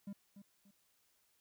triangle tone with echo, 200 Hz, G3, 35 cents sharp, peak -40 dBFS, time 0.07-0.13 s, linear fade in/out 5 ms, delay 290 ms, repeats 2, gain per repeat -10 dB, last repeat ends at 0.71 s, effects white hiss -75 dBFS RMS until 1.4 s

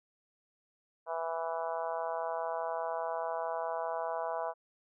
harmonic tone, 164.81 Hz, E3, in tune, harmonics 3 / 4 / 5 / 6 / 7 / 8 / 9, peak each -41 / -36 / -40 / -39 / -45 / -49 / -49 dBFS, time 1.06-4.54 s, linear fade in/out 50 ms, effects none

